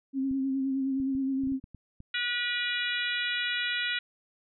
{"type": "tone with vibrato", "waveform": "sine", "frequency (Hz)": 268.1, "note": "C4", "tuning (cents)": 42, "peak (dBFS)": -26, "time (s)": [0.13, 1.6], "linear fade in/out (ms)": 50, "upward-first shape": "sine", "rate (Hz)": 9.6, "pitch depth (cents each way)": 29}
{"type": "clicks", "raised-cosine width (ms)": 5, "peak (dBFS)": -33, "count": 9, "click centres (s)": [0.312, 1.001, 1.151, 1.437, 1.472, 1.52, 1.641, 1.747, 2.004]}
{"type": "harmonic tone", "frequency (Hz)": 484.5, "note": "B4", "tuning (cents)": -33, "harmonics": [3, 4, 5, 6, 7, 8], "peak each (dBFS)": [-33, -34, -35, -36, -36, -37], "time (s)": [2.14, 3.99], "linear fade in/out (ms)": 5}
{"effects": []}